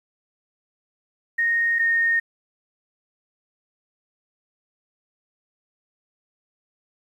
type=tone pair in turn; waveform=sine; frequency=1857 / 1844.2 Hz; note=A#6 / A#6; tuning=-7 / -19 cents; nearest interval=unison; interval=12 cents; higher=first; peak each=-18 / -17 dBFS; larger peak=second; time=1.38-1.79 / 1.79-2.2 s; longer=neither; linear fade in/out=10 ms; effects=9-bit